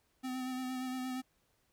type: tone with vibrato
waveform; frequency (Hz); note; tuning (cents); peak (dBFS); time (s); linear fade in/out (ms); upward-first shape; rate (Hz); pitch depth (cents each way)
square; 256.4; C4; -35; -37; 0.23-1.22; 20; sine; 8.6; 23
effects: pink hiss -75 dBFS RMS until 1.72 s